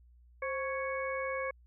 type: harmonic tone with a mistuned harmonic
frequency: 554.4 Hz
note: C#5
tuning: in tune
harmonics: 1 / 2 / 3 / 4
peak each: -35 / -39 / -42 / -40 dBFS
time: 0.42-1.51 s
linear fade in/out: 5 ms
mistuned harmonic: 1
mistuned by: -86 cents
effects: added 60 Hz sine -57 dBFS peak until 1.66 s